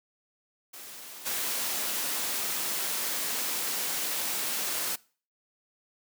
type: noise with level steps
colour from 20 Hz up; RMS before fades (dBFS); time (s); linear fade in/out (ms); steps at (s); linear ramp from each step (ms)
white; -44 / -31; 0.73-4.96; 10; 1.25; 20
effects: noise-tail reverb RT60 0.4 s tail -22 dB re dry + high-pass 200 Hz 12 dB/octave